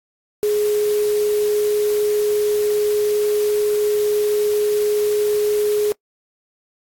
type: tone in noise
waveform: sine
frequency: 418.8 Hz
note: G#4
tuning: 15 cents sharp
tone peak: -15 dBFS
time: 0.43-5.92 s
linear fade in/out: 0 ms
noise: white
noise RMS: -33 dBFS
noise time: 0.43-5.92 s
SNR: +15 dB
effects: noise-tail reverb RT60 0.1 s tail -26 dB re dry + AAC 64 kbps